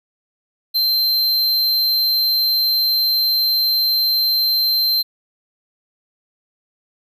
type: tone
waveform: square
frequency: 4124 Hz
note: C8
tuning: 26 cents flat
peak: -15 dBFS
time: 0.74-5.03 s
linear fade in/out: 20 ms
effects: none